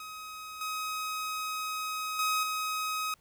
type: tone with level steps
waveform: sawtooth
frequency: 1265 Hz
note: D#6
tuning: 28 cents sharp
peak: -37 / -29 / -23 / -27 dBFS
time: 0-3.14 s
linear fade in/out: 2 ms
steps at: 0.61 / 2.19 / 2.43 s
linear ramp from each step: 2 ms
effects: pink hiss -66 dBFS RMS until 3.2 s